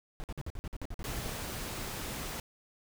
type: noise bursts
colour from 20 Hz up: brown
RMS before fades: -38 dBFS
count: 13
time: 0.2-1.294 s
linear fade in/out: 0 ms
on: 38 ms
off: 50 ms
type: noise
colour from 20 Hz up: pink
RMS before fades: -39 dBFS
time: 1.04-2.4 s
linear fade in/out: 2 ms
effects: none